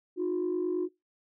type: tone pair together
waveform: sine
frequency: 311.1 / 360.4 Hz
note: D#4 / F#4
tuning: 0 / -45 cents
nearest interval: minor third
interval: 255 cents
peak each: -32 / -27 dBFS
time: 0.16-0.89 s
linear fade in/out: 50 ms
effects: noise-tail reverb RT60 0.2 s tail -23 dB re dry + tanh soft clip ceiling -23 dBFS